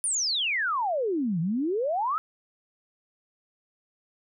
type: exponential two-way sweep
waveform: sine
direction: down then up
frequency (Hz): 9970 to 156.7 to 1341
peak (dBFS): -24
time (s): 0.04-2.18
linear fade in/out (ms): 0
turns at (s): 1.4
effects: none